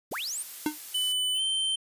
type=linear sweep; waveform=sine; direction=up; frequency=43.65 to 9520 Hz; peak=-31 dBFS; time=0.11-0.43 s; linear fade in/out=10 ms
type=noise; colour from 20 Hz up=blue; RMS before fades=-40 dBFS; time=0.11-1.13 s; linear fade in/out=10 ms
type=tone with exponential decay; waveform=square; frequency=303.6 Hz; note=D#4; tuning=42 cents flat; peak=-22 dBFS; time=0.66-0.78 s; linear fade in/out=2 ms; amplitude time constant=25 ms
type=tone with pitch glide; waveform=square; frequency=3000 to 3109 Hz; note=F#7 to G7; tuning=+23 to -15 cents; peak=-26 dBFS; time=0.94-1.76 s; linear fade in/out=10 ms; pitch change=+62 cents; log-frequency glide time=1.34-1.42 s
effects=resampled to 32000 Hz